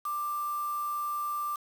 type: tone with quantisation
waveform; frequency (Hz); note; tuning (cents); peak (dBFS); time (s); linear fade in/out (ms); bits
sine; 1183; D6; +12; -30; 0.05-1.56; 5; 7
effects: none